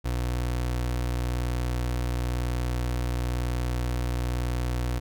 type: tone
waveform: 30% pulse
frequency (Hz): 61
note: B1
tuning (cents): -21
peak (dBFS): -23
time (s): 0.04-5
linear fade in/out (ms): 20
effects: none